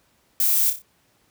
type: noise with echo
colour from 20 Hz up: violet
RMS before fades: -20 dBFS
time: 0.4-0.7 s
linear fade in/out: 2 ms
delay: 30 ms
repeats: 4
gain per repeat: -7 dB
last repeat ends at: 0.82 s
effects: pink hiss -63 dBFS RMS until 1.3 s + high-pass 60 Hz 12 dB/octave